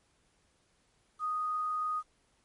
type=tone with quantisation; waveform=sine; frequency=1243 Hz; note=D#6; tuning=2 cents flat; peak=-30 dBFS; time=1.19-2.03 s; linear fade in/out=50 ms; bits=10; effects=pink hiss -71 dBFS RMS until 2.44 s + MP3 48 kbps